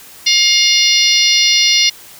harmonic tone, 710 Hz, F5, 28 cents sharp, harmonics 3 / 4 / 5 / 6 / 7 / 8, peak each -16 / -16 / -16 / -16 / -16 / -16 dBFS, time 0.26-1.9 s, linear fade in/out 10 ms, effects white hiss -38 dBFS RMS until 2.19 s

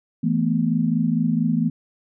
sine chord, E suspended fourth, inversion none, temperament equal with one note detuned, 164.81 / 220 / 244.4 Hz, E3 / A3 / B3, 0 / 0 / -18 cents, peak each -22 / -22 / -22 dBFS, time 0.23-1.7 s, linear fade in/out 10 ms, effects none

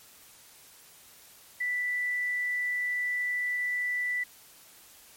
sine tone, 1975.5 Hz, B6, in tune, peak -27 dBFS, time 1.6-4.24 s, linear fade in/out 10 ms, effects white hiss -54 dBFS RMS until 5.16 s + MP3 64 kbps

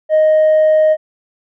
triangle tone with tanh clipping, 622.3 Hz, D#5, in tune, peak -8 dBFS, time 0.09-0.97 s, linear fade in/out 50 ms, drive 6 dB, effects none

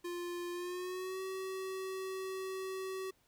square tone with pitch glide, 350 to 379.5 Hz, F4 to F#4, +4 to +44 cents, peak -39 dBFS, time 0.04-3.11 s, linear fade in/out 10 ms, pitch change +140 cents, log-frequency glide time 0.52-1.21 s, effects pink hiss -72 dBFS RMS until 3.27 s

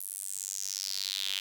sawtooth tone with high-pass filter sweep, 96.9 Hz, G2, 20 cents flat, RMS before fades -36 dBFS, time 0-1.4 s, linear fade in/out 5 ms, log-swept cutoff 11000 to 3100 Hz, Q 4.1, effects 9-bit

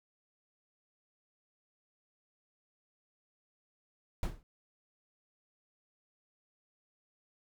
brown noise with exponential decay, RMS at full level -27 dBFS, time 4.23-4.43 s, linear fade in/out 1 ms, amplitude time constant 43 ms, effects none

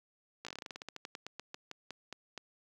slowing click train, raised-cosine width 0.2 ms, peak -25 dBFS, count 23, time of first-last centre 0.45-2.377 s, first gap 16 ms, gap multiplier 1.14, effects high-pass 150 Hz 12 dB/octave + 10-bit

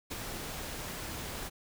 pink noise with ADSR envelope, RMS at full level -37 dBFS, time 0.1-1.5 s, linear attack 17 ms, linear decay 17 ms, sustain -3 dB, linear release 28 ms, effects none

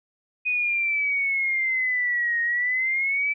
sine exponential two-way sweep, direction down then up, 2497 to 1864 to 2324 Hz, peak -21 dBFS, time 0.45-3.34 s, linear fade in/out 20 ms, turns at 2.41 s, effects none

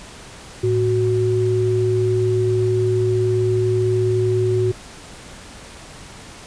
sine tone pair together, 110.16 / 370 Hz, A2 / F#4, +3 / 0 cents, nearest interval octave + major sixth, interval 2097 cents, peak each -19 / -17 dBFS, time 0.63-4.72 s, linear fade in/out 10 ms, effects pink hiss -39 dBFS RMS until 6.46 s + resampled to 22050 Hz

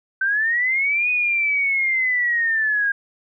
sine linear two-way sweep, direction up then down, 1531 to 2492 to 1613 Hz, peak -17 dBFS, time 0.21-2.92 s, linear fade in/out 5 ms, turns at 1.1 s, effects none

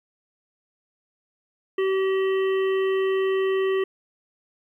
harmonic tone, 383.2 Hz, G4, 39 cents flat, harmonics 1 / 3 / 5 / 7 / 8, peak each -20 / -34 / -34 / -40 / -41 dBFS, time 1.78-3.84 s, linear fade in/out 5 ms, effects 10-bit

